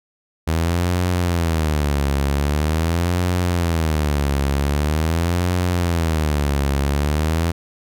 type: tone with vibrato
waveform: sawtooth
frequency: 79 Hz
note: D#2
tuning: 27 cents sharp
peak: -13 dBFS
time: 0.47-7.52 s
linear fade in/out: 10 ms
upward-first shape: sine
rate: 0.44 Hz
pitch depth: 220 cents each way
effects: none